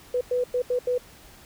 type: tone bursts at uneven times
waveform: sine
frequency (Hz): 495.5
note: B4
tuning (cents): +6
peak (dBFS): -21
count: 5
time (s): 0.14-0.21 / 0.31-0.44 / 0.54-0.62 / 0.7-0.79 / 0.87-0.98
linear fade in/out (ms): 5
effects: pink hiss -50 dBFS RMS until 1.45 s